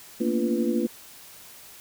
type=tone cluster; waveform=sine; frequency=228.2 / 240.4 / 285 / 343.4 / 493.6 Hz; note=A#3 / B3 / C#4 / F4 / B4; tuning=-37 / -46 / +48 / -29 / -1 cents; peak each=-26 / -29 / -30 / -27 / -32 dBFS; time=0.2-0.87 s; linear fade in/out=10 ms; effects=white hiss -47 dBFS RMS until 1.8 s